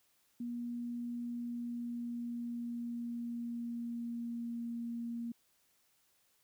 sine tone with pitch glide, 239.2 to 234.5 Hz, A#3 to A#3, +45 to +11 cents, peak -37 dBFS, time 0.4-5.32 s, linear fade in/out 5 ms, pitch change -34 cents, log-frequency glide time 1.21-4.68 s, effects white hiss -73 dBFS RMS until 6.43 s

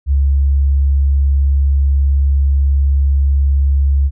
sine tone, 69.3 Hz, C#2, in tune, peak -9 dBFS, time 0.06-4.11 s, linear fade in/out 50 ms, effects none

